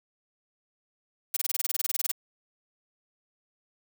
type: noise bursts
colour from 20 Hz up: blue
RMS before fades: -27 dBFS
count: 16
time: 1.34-2.116 s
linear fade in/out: 5 ms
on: 26 ms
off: 24 ms
effects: none